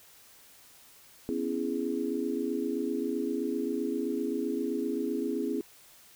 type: chord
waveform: sine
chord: C# minor seventh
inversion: third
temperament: just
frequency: 249.5 / 277.2 / 332.6 / 415.8 Hz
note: B3 / C#4 / E4 / G#4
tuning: +18 / 0 / +16 / +2 cents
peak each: -34 dBFS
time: 1.29-5.61 s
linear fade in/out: 0 ms
effects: white hiss -56 dBFS RMS until 6.15 s